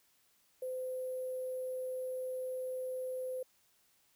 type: tone with sample-and-hold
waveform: sine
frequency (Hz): 512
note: C5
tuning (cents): -38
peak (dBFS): -36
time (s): 0.62-3.43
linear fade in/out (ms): 5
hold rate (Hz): 11025
effects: white hiss -71 dBFS RMS until 4.15 s